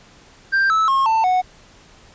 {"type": "tone with pitch steps", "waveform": "triangle", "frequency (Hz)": [1580, 1305.8, 1079.2, 891.9, 737.1], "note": ["G6", "E6", "C#6", "A5", "F#5"], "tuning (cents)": [13, -17, -47, 23, -7], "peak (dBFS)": -12, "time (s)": [0.52, 1.42], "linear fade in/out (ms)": 20, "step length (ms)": 180, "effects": ["pink hiss -48 dBFS RMS until 2.14 s", "resampled to 16000 Hz"]}